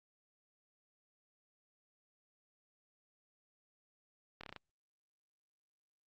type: slowing click train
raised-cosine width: 0.3 ms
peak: -30 dBFS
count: 6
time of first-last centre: 4.41-4.563 s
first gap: 25 ms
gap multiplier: 1.1
effects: Opus 48 kbps